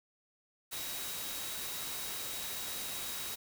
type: tone in noise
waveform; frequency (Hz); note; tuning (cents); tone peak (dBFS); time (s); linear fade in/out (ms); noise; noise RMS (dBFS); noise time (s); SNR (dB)
sine; 3825; A#7; +44; -47; 0.71-3.36; 20; white; -40; 0.71-3.36; -10
effects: none